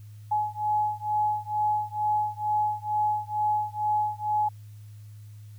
sine beating tone pair, 844 / 846.2 Hz, G#5 / G#5, +28 / +32 cents, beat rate 2.2 Hz, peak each -27 dBFS, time 0.31-4.49 s, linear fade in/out 10 ms, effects added 105 Hz sine -42 dBFS peak until 5.58 s + white hiss -63 dBFS RMS until 5.58 s

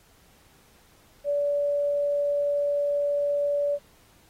sine tone, 576 Hz, D5, 34 cents flat, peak -22 dBFS, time 1.24-3.79 s, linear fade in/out 50 ms, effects pink hiss -59 dBFS RMS until 4.29 s + AAC 48 kbps

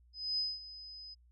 sine tone with ADSR envelope, 5030 Hz, D#8, 18 cents sharp, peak -30 dBFS, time 0.13-1.15 s, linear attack 250 ms, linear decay 210 ms, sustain -16 dB, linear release 20 ms, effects added 60 Hz sine -61 dBFS peak until 1.31 s

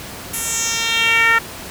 10% pulse tone with band-pass filter sweep, 457.4 Hz, A#4, 33 cents flat, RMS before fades -17 dBFS, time 0.33-1.39 s, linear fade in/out 10 ms, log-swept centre 11000 to 1600 Hz, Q 2.5, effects pink hiss -32 dBFS RMS until 1.7 s + high-pass 60 Hz 12 dB/octave

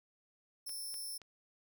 5% pulse tone, 5350 Hz, E8, 25 cents sharp, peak -35 dBFS, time 0.66-1.18 s, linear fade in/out 10 ms
clicks, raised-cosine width 0.2 ms, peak -37 dBFS, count 3, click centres 0.694 / 0.942 / 1.217 s
effects none

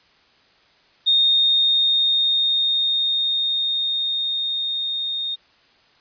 sine tone with level ramp, 3684 Hz, A#7, 21 cents flat, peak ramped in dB -13 to -23 dBFS, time 1.06-5.36 s, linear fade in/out 20 ms, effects white hiss -56 dBFS RMS until 6 s + resampled to 11025 Hz

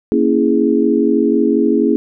sine chord, A# half-diminished seventh, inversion none, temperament equal, 233.1 / 277.2 / 329.6 / 415.3 Hz, A#3 / C#4 / E4 / G#4, 0 / 0 / 0 / 0 cents, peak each -16 dBFS, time 0.12-1.96 s, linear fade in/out 0 ms, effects none

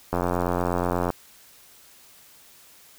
click train, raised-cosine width 1 ms, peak -10 dBFS, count 87, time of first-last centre 0.13-1.103 s, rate 88.4 Hz, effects white hiss -52 dBFS RMS until 2.98 s

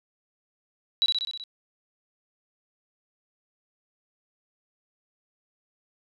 sine tone with echo, 3916 Hz, B7, 15 cents flat, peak -18 dBFS, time 1.02-1.06 s, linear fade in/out 0 ms, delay 63 ms, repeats 6, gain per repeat -3 dB, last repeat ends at 1.438 s, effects none

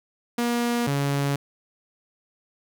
sawtooth tone pair in turn, 238.4 / 140.87 Hz, A#3 / C#3, +39 / +28 cents, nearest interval major sixth, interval 911 cents, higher first, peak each -18 dBFS, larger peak neither, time 0.38-0.87 / 0.87-1.36 s, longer neither, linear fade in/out 5 ms, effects none

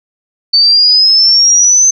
sine exponential sweep, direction up, 4529 to 6230 Hz, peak -4 dBFS, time 0.53-1.91 s, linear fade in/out 10 ms, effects none

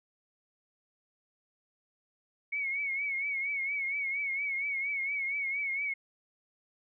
sine tone with vibrato, 2217 Hz, C#7, in tune, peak -30 dBFS, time 2.52-5.94 s, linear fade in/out 10 ms, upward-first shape triangle, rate 4.3 Hz, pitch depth 81 cents each way, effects none

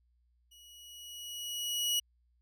sawtooth tone with level ramp, 2915 Hz, F#7, 26 cents flat, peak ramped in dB -53 to -24 dBFS, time 0.51-2 s, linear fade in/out 10 ms, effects added 60 Hz sine -68 dBFS peak until 2.41 s

